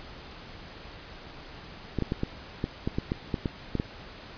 clicks, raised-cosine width 3 ms, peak -14 dBFS, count 12, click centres 1.987 / 2.023 / 2.121 / 2.234 / 2.641 / 2.875 / 2.985 / 3.119 / 3.342 / 3.458 / 3.753 / 3.799 s, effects pink hiss -45 dBFS RMS until 4.37 s + resampled to 11025 Hz

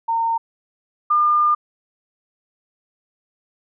sine tone pair in turn, 915 / 1205.1 Hz, A#5 / D6, -32 / +44 cents, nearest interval perfect fourth, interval 476 cents, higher second, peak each -17 / -13 dBFS, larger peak second, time 0.08-0.38 / 1.1-1.55 s, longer second, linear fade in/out 10 ms, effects none

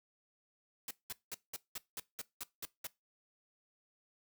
white noise bursts, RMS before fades -42 dBFS, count 10, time 0.88-2.87 s, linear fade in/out 2 ms, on 28 ms, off 190 ms, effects noise-tail reverb RT60 0.2 s tail -20 dB re dry

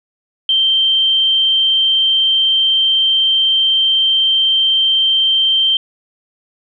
sine tone, 3136 Hz, G7, in tune, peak -10 dBFS, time 0.49-5.77 s, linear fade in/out 2 ms, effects none

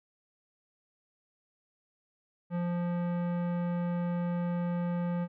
sine tone with tanh clipping, 174.5 Hz, F3, 1 cent flat, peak -31 dBFS, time 2.5-5.28 s, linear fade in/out 50 ms, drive 17 dB, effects none

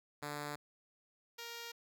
5% pulse tone pair in turn, 146.83 / 467.8 Hz, D3 / A#4, 0 / +6 cents, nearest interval octave + minor sixth, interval 2006 cents, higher second, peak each -29 / -33 dBFS, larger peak first, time 0.22-0.56 / 1.38-1.72 s, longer neither, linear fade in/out 10 ms, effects none

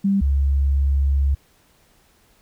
sine tone pair in turn, 197.2 / 69.2 Hz, G3 / C#2, +11 / -2 cents, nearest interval octave + tritone, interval 1813 cents, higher first, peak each -15 dBFS, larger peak neither, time 0.04-0.21 / 0.21-1.35 s, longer second, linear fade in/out 10 ms, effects pink hiss -58 dBFS RMS until 2.41 s

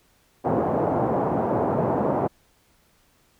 white band-pass noise, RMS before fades -23 dBFS, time 0.44-2.28 s, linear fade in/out 20 ms, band 100 to 800 Hz, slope 24 dB/octave, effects pink hiss -62 dBFS RMS until 3.39 s

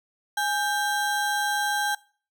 square ring-modulated tone, 1200 Hz, D6, 37 cents sharp, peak -21 dBFS, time 0.37-1.95 s, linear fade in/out 5 ms, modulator 373 Hz, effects noise-tail reverb RT60 0.4 s tail -21 dB re dry

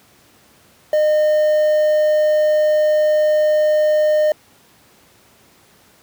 triangle tone with quantisation, 610 Hz, D#5, 34 cents flat, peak -10 dBFS, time 0.93-4.32 s, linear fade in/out 2 ms, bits 6, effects pink hiss -51 dBFS RMS until 6.02 s + high-pass 100 Hz 12 dB/octave

